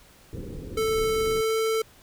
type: low-pass noise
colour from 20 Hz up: pink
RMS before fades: -36 dBFS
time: 0.33-1.41 s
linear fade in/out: 0 ms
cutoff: 520 Hz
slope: 96 dB/octave
type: tone with pitch glide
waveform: square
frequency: 440.8 to 443.9 Hz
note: A4 to A4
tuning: +3 to +15 cents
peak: -23 dBFS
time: 0.77-1.82 s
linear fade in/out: 5 ms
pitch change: +12 cents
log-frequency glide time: 1.3-1.55 s
effects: pink hiss -54 dBFS RMS until 2.02 s